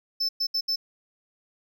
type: tone bursts at uneven times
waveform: triangle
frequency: 5274 Hz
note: E8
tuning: in tune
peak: -22 dBFS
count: 4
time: 0.2-0.29 / 0.4-0.47 / 0.54-0.61 / 0.68-0.76 s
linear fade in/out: 10 ms
effects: none